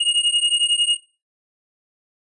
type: beating tone pair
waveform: square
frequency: 2858 / 2869 Hz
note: F7 / F7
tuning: +39 / +46 cents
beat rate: 11 Hz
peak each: -20 dBFS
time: 0-0.97 s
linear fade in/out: 10 ms
effects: noise-tail reverb RT60 0.3 s tail -17 dB re dry + resampled to 24000 Hz